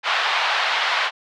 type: band-pass noise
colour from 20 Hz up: pink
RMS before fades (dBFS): -21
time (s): 0.03-1.11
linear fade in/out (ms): 50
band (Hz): 790 to 3900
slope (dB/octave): 24
effects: none